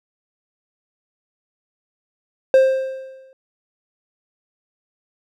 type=tone with exponential decay; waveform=triangle; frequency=528 Hz; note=C5; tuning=16 cents sharp; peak=-5 dBFS; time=2.54-3.33 s; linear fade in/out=1 ms; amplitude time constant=170 ms; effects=none